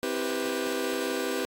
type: chord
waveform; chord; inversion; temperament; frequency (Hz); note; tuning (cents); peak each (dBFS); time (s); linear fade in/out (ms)
sawtooth; C major seventh; none; just; 261.6 / 327 / 392.4 / 490.5; C4 / E4 / G4 / B4; 0 / -14 / +2 / -12; -30 / -31 / -28 / -28; 0.03-1.45; 0
effects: AAC 64 kbps